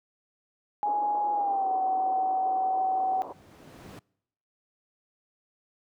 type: tone with pitch glide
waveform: sine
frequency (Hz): 830.6 to 757.3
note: G#5 to F#5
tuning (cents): 0 to +40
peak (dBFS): -24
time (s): 0.83-3.22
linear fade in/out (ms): 0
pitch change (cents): -160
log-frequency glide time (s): 1.33-1.72
type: band-pass noise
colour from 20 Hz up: white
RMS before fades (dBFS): -41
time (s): 0.85-3.33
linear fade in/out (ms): 10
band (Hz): 270 to 1000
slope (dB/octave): 48
type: noise with exponential growth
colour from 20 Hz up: brown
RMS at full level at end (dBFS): -35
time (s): 1.96-3.99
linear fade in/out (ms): 1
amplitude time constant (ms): 440
effects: noise-tail reverb RT60 0.8 s tail -26 dB re dry + high-pass 150 Hz 12 dB/octave